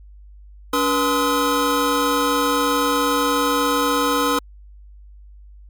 square tone cluster, 284.8 / 483.9 / 1032 / 1276 Hz, C#4 / B4 / C6 / D#6, +47 / -35 / -24 / +43 cents, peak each -23 dBFS, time 0.73-4.39 s, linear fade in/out 5 ms, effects added 50 Hz sine -40 dBFS peak until 5.69 s + MP3 96 kbps

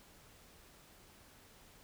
silence, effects pink hiss -61 dBFS RMS until 1.83 s

